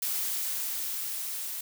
blue noise with level ramp, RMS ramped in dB -30 to -36 dBFS, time 0.02-1.61 s, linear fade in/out 5 ms, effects none

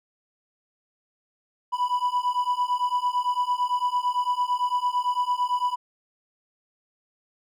triangle beating tone pair, 983 / 991.9 Hz, B5 / B5, -8 / +7 cents, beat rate 8.9 Hz, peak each -24 / -23 dBFS, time 1.72-5.76 s, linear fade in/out 20 ms, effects none

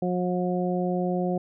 harmonic tone, 180 Hz, F#3, 47 cents flat, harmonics 1 / 2 / 3 / 4, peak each -26 / -29 / -31 / -32 dBFS, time 0.02-1.38 s, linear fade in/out 5 ms, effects none

